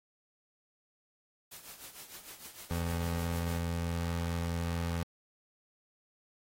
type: noise with tremolo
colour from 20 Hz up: white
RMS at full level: -46 dBFS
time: 1.51-3.61 s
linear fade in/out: 10 ms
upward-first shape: triangle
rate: 6.6 Hz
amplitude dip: 75%
type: tone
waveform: 25% pulse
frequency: 84.7 Hz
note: E2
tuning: 48 cents sharp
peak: -28 dBFS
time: 2.71-5.03 s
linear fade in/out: 0 ms
effects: AAC 48 kbps